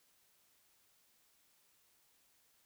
silence, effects white hiss -72 dBFS RMS until 2.65 s

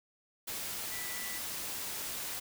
sine tone in noise, 1975.5 Hz, B6, in tune, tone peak -44 dBFS, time 0.91-1.39 s, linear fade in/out 10 ms, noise white, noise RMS -39 dBFS, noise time 0.47-2.4 s, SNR -8 dB, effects none

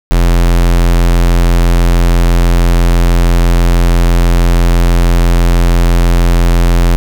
square tone, 43.06 Hz, F1, 24 cents flat, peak -6 dBFS, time 0.11-6.96 s, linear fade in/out 0 ms, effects none

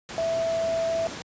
sine tone in noise, 659.3 Hz, E5, in tune, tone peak -23 dBFS, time 0.18-1.07 s, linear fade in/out 0 ms, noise pink, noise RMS -36 dBFS, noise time 0.09-1.22 s, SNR +10 dB, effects high-pass 100 Hz 12 dB/octave + resampled to 16000 Hz

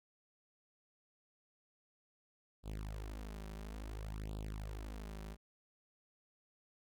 sawtooth tone with flanger, 52.6 Hz, G#1, 23 cents sharp, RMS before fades -45 dBFS, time 2.63-5.37 s, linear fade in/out 50 ms, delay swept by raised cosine 0.24 to 5.24 ms, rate 0.58 Hz, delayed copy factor +1, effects none

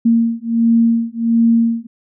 sine beating tone pair, 229.8 / 231.2 Hz, A#3 / A#3, -25 / -14 cents, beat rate 1.4 Hz, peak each -14 dBFS, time 0.05-1.87 s, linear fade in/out 10 ms, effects none

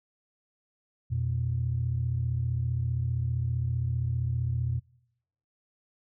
sine tone pair together, 86.43 / 121.7 Hz, F2 / B2, -17 / -25 cents, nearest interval tritone, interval 592 cents, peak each -30 / -27 dBFS, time 1.1-4.8 s, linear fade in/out 20 ms, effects noise-tail reverb RT60 0.9 s tail -26 dB re dry + tanh soft clip ceiling -18 dBFS

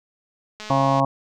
click train, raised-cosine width 0.2 ms, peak -19 dBFS, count 86, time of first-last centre 0.6-0.999 s, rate 213 Hz
harmonic tone, 136.3 Hz, C#3, 29 cents flat, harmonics 1 / 2 / 4 / 5 / 6 / 7 / 8, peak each -23 / -24 / -25 / -23 / -25 / -25 / -23 dBFS, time 0.7-1.05 s, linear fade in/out 2 ms
effects none

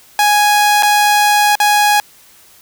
sawtooth tone with dropouts, 830.6 Hz, G#5, in tune, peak -5 dBFS, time 0.19-2 s, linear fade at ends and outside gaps 1 ms, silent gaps 0.825-0.831 / 1.554-1.601 s, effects white hiss -45 dBFS RMS until 2.61 s

